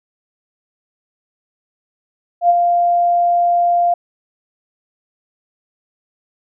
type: tone with ADSR envelope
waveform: sine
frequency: 697 Hz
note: F5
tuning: 4 cents flat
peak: -6 dBFS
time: 2.41-3.94 s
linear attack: 85 ms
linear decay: 30 ms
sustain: -5 dB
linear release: 5 ms
effects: none

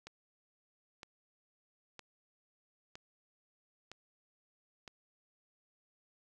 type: click train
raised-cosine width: 0.2 ms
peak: -30 dBFS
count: 6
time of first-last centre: 0.07-4.878 s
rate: 1.04 Hz
effects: none

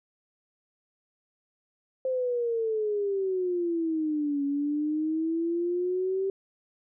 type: exponential two-way sweep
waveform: sine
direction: down then up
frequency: 524 to 280 to 390 Hz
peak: -25 dBFS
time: 2.05-6.3 s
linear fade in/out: 2 ms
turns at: 4.44 s
effects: none

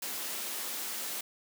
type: high-pass noise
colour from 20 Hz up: white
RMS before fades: -37 dBFS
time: 0.02-1.21 s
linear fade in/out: 5 ms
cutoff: 180 Hz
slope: 96 dB/octave
effects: none

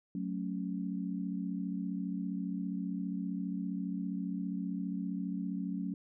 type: chord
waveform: sine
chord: F# minor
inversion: none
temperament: equal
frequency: 185 / 220 / 277.2 Hz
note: F#3 / A3 / C#4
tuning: 0 / 0 / 0 cents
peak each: -36 / -40 / -39 dBFS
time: 0.15-5.94 s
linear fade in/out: 2 ms
effects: none

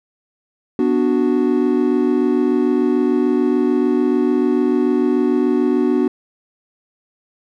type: chord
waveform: triangle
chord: B minor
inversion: none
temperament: equal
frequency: 246.9 / 293.7 / 370 Hz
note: B3 / D4 / F#4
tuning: 0 / 0 / 0 cents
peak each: -16 dBFS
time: 0.79-6.08 s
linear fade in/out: 2 ms
effects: none

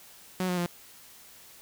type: tone with pitch steps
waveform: sawtooth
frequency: 184.5 / 179.35 / 174.35 Hz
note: F#3 / F3 / F3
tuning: -5 / +46 / -3 cents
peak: -23 dBFS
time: 0.4-0.661 s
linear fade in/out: 2 ms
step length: 87 ms
effects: white hiss -52 dBFS RMS until 1.61 s

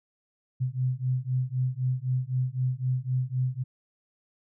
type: beating tone pair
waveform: sine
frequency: 126.1 / 130 Hz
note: B2 / C3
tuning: +36 / -11 cents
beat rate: 3.9 Hz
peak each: -28 / -28 dBFS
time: 0.6-3.64 s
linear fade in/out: 20 ms
effects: none

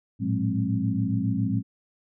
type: tone cluster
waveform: sine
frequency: 108.2 / 115.5 / 180.6 / 208 / 265.9 Hz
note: A2 / A#2 / F#3 / G#3 / C4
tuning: -29 / -16 / -42 / +3 / +28 cents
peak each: -29 dBFS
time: 0.19-1.63 s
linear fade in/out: 50 ms
effects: none

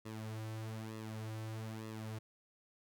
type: tone with flanger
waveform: sawtooth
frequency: 110 Hz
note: A2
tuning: in tune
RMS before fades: -44 dBFS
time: 0.05-2.19 s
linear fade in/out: 10 ms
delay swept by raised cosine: 1.3 to 4.9 ms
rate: 1.1 Hz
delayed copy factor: -0.7
effects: none

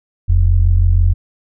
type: tone pair together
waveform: sine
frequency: 41.15 / 87.31 Hz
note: E1 / F2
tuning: -2 / 0 cents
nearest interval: octave + minor second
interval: 1302 cents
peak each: -11 dBFS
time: 0.28-1.14 s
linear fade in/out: 20 ms
effects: none

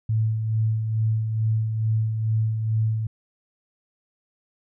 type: tone with tremolo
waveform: sine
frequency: 110.3 Hz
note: A2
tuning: 5 cents sharp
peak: -18 dBFS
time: 0.09-3.07 s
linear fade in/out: 5 ms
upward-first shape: sine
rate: 2.3 Hz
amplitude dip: 45%
effects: none

